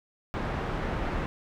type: low-pass noise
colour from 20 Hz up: pink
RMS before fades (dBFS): -31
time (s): 0.34-1.26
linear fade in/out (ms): 0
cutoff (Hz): 1700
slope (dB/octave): 12
effects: none